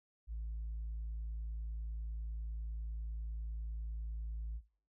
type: tone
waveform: sine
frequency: 55 Hz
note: A1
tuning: in tune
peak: -37 dBFS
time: 0.27-4.61 s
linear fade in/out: 50 ms
effects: noise-tail reverb RT60 0.4 s tail -18 dB re dry + tanh soft clip ceiling -36 dBFS